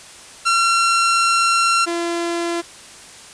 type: tone pair in turn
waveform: sawtooth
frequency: 1364 / 341 Hz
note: F6 / F4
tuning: -41 / -41 cents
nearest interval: 2 octaves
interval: 2400 cents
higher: first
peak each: -10 / -16 dBFS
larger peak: first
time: 0.45-1.86 / 1.86-2.62 s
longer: first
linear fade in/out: 20 ms
effects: white hiss -40 dBFS RMS until 3.33 s + resampled to 22050 Hz